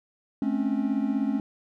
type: tone cluster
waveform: triangle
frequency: 215.6 / 263.6 / 279.7 Hz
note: A3 / C4 / C#4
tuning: -35 / +13 / +16 cents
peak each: -26 dBFS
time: 0.42-1.4 s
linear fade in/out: 2 ms
effects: none